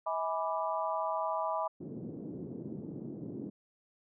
sine chord, E dominant seventh, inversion none, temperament equal with one note detuned, 643.8 / 830.6 / 987.8 / 1174.7 Hz, E5 / G#5 / B5 / D6, -41 / 0 / 0 / 0 cents, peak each -35 / -38 / -35 / -38 dBFS, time 0.06-1.68 s, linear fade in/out 10 ms
white band-pass noise, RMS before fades -42 dBFS, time 1.8-3.5 s, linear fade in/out 10 ms, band 130 to 340 Hz, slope 24 dB/octave
effects none

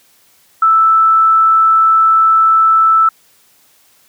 sine tone, 1318.5 Hz, E6, in tune, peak -6 dBFS, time 0.62-3.09 s, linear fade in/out 5 ms, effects white hiss -51 dBFS RMS until 4.08 s + high-pass 80 Hz 12 dB/octave

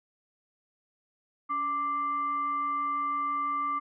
sine tone with frequency modulation, 1176 Hz, D6, 2 cents sharp, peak -27 dBFS, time 1.49-3.8 s, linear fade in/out 20 ms, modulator 894 Hz, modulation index 0.31, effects none

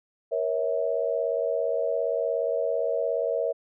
sine tone cluster, 472.7 / 550 / 649 Hz, A#4 / C#5 / E5, +24 / -14 / -27 cents, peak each -28 dBFS, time 0.31-3.53 s, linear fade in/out 20 ms, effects none

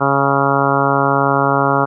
harmonic tone, 138.7 Hz, C#3, 1 cent sharp, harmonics 1 / 2 / 3 / 4 / 5 / 6 / 7 / 8 / 9 / 10, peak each -21 / -21 / -21 / -21 / -21 / -21 / -21 / -21 / -21 / -21 dBFS, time 0-1.86 s, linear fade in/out 20 ms, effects none

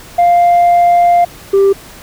sine tone pair in turn, 698.5 / 393.4 Hz, F5 / G4, 0 / +6 cents, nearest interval minor seventh, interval 994 cents, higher first, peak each -3 dBFS, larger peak neither, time 0.18-1.25 / 1.53-1.73 s, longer first, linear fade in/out 10 ms, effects tanh soft clip ceiling -4 dBFS + pink hiss -35 dBFS RMS until 2.02 s

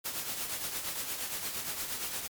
white noise with tremolo, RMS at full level -34 dBFS, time 0.04-2.28 s, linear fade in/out 20 ms, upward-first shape triangle, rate 8.6 Hz, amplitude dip 55%, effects MP3 96 kbps

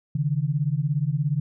sine beating tone pair, 138.2 / 155.2 Hz, C#3 / D#3, -5 / -4 cents, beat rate 17 Hz, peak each -24 / -24 dBFS, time 0.15-1.4 s, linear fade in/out 5 ms, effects none

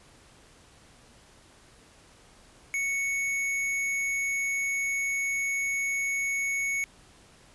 sine tone with hard clipping, 2217 Hz, C#7, in tune, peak -28 dBFS, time 2.74-6.84 s, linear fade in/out 0 ms, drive 13 dB, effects pink hiss -56 dBFS RMS until 7.54 s + resampled to 24000 Hz

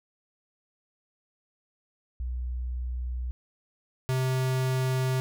sine / square tone pair in turn, 61.74 / 129.92 Hz, B1 / C3, 0 / -12 cents, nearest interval octave + minor second, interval 1288 cents, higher second, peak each -29 / -25 dBFS, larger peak second, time 2.2-3.31 / 4.09-5.2 s, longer neither, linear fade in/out 0 ms, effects none

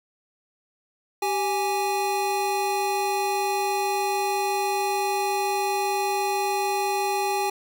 square tone pair together, 390 / 826.4 Hz, G4 / G#5, -9 / -9 cents, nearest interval octave + minor second, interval 1300 cents, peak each -28 / -25 dBFS, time 1.22-7.5 s, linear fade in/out 5 ms, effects none

